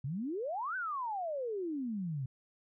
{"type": "exponential two-way sweep", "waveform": "sine", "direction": "up then down", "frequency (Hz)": [124.7, 1560, 124.7], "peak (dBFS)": -34, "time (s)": [0.04, 2.26], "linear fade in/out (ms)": 5, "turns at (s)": 0.76, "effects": []}